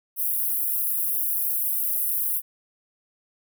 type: high-pass noise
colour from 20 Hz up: pink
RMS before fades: -25 dBFS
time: 0.16-2.42 s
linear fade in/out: 50 ms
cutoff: 11000 Hz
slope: 48 dB/octave
effects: none